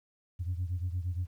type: beating tone pair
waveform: sine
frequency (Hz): 87.31 / 95.91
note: F2 / G2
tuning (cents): 0 / -37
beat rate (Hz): 8.6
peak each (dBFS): -31 / -35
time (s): 0.39-1.27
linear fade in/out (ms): 20
effects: tanh soft clip ceiling -26 dBFS + 11-bit